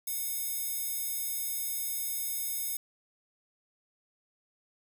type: tone with high-pass filter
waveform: square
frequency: 730 Hz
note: F#5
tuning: 24 cents flat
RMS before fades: -34 dBFS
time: 0.07-2.77 s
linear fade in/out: 5 ms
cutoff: 11000 Hz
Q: 0.63
effects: none